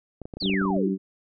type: clicks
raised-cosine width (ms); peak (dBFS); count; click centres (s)
2; -23; 12; 0.217 / 0.255 / 0.338 / 0.37 / 0.425 / 0.458 / 0.497 / 0.54 / 0.615 / 0.654 / 0.705 / 0.765
type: exponential sweep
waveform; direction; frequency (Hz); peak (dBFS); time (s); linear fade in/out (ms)
sine; down; 4845 to 286.3; -27; 0.4-0.9; 10
type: harmonic tone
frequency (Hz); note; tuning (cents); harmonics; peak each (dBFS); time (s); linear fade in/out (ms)
96.1; G2; -34; 2 / 3 / 4; -24 / -28 / -30; 0.41-0.98; 50
effects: none